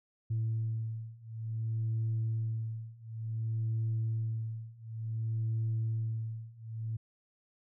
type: beating tone pair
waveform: sine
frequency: 111.8 / 112.36 Hz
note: A2 / A2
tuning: +28 / +37 cents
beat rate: 0.56 Hz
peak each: -34 / -33 dBFS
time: 0.3-6.97 s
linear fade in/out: 10 ms
effects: tanh soft clip ceiling -26 dBFS